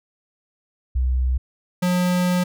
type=tone pair in turn; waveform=sine / square; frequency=63.5 / 179.61 Hz; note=B1 / F3; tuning=+49 / +49 cents; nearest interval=octave + tritone; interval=1800 cents; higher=second; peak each=-17 / -18 dBFS; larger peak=first; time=0.95-1.38 / 1.82-2.44 s; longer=second; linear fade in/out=10 ms; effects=none